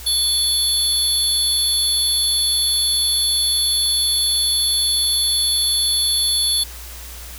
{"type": "tone cluster", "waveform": "sine", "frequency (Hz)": [3456, 4382, 11090], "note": ["A7", "C#8", "F9"], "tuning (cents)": [-32, -21, -13], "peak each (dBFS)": -20, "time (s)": [0.06, 6.64], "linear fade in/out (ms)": 10, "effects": ["added 60 Hz sine -35 dBFS peak until 7.38 s", "white hiss -37 dBFS RMS until 7.38 s"]}